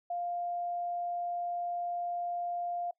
sine tone, 700 Hz, F5, 4 cents sharp, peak -32 dBFS, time 0.1-2.91 s, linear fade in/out 5 ms, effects noise-tail reverb RT60 0.1 s tail -23 dB re dry

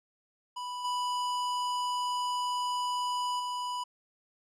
square tone with level steps, 987.8 Hz, B5, in tune, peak -36 / -30 / -33 dBFS, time 0.56-3.84 s, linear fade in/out 10 ms, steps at 0.84 / 3.39 s, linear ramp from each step 10 ms, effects low-pass 8000 Hz 12 dB/octave

